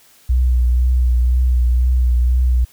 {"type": "tone with vibrato", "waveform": "sine", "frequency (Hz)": 61.74, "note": "B1", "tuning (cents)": 0, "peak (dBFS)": -11, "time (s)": [0.29, 2.65], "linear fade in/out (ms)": 10, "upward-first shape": "triangle", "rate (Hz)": 2, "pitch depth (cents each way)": 39, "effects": ["white hiss -50 dBFS RMS until 2.72 s"]}